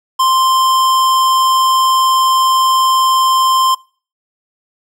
sine tone with hard clipping, 1046.5 Hz, C6, in tune, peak -11 dBFS, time 0.19-3.75 s, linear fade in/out 10 ms, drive 18 dB, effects noise-tail reverb RT60 0.4 s tail -23 dB re dry

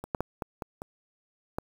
clicks, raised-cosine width 1 ms, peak -23 / -13 / -14 / -18 / -20 / -23 / -16 dBFS, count 7, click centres 0.04 / 0.148 / 0.206 / 0.422 / 0.622 / 0.819 / 1.585 s, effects 7-bit

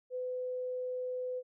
sine tone, 504 Hz, B4, 35 cents sharp, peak -34 dBFS, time 0.1-1.43 s, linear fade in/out 50 ms, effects none

